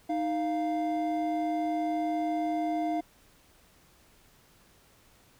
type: tone pair together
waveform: triangle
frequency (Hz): 311.1 / 696.4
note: D#4 / F5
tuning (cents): 0 / -5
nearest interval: octave + major second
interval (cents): 1395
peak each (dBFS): -28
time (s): 0.09-3.01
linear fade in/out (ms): 10
effects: pink hiss -61 dBFS RMS until 5.39 s